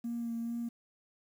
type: tone with vibrato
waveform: triangle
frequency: 233.2 Hz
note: A#3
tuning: 1 cent sharp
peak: -30 dBFS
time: 0.04-0.69 s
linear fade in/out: 10 ms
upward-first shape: sine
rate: 2.3 Hz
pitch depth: 18 cents each way
effects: tanh soft clip ceiling -31 dBFS + 10-bit